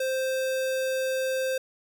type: tone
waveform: square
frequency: 523.3 Hz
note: C5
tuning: in tune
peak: -26 dBFS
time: 0-1.58 s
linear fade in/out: 5 ms
effects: none